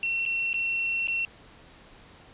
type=tone with dropouts; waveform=sine; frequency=2715 Hz; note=F7; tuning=50 cents flat; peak=-25 dBFS; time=0.03-1.25 s; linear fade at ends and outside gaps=1 ms; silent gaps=0.253-0.261 / 0.531-0.542 / 1.072-1.083 s; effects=pink hiss -52 dBFS RMS until 2.33 s + resampled to 8000 Hz